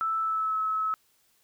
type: tone with pitch glide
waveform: sine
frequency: 1318.5 to 1292.9 Hz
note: E6 to E6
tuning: 0 to -34 cents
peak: -25 dBFS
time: 0.01-0.94 s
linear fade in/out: 0 ms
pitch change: -34 cents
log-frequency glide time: 0.2-0.58 s
effects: white hiss -67 dBFS RMS until 1.43 s